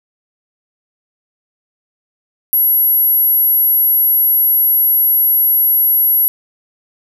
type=tone; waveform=sine; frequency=11570 Hz; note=F#9; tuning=40 cents flat; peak=-9 dBFS; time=2.53-6.28 s; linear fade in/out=0 ms; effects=none